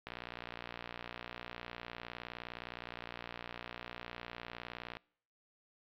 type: click train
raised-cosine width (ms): 0.3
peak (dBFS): -26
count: 293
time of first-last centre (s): 0.07-4.969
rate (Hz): 59.6
effects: noise-tail reverb RT60 0.6 s tail -25 dB re dry + low-pass 4000 Hz 12 dB/octave